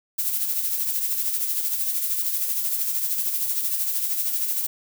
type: noise with tremolo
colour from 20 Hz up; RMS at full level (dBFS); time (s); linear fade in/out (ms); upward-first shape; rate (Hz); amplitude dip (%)
violet; -23; 0.18-4.67; 10; sine; 13; 45
effects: none